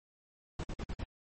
brown noise bursts, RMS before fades -37 dBFS, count 5, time 0.59-1.038 s, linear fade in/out 5 ms, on 48 ms, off 52 ms, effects MP3 32 kbps

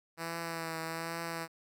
5% pulse tone with vibrato, 164.81 Hz, E3, in tune, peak -25 dBFS, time 0.17-1.48 s, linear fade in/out 50 ms, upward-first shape triangle, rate 1.2 Hz, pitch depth 32 cents each way, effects none

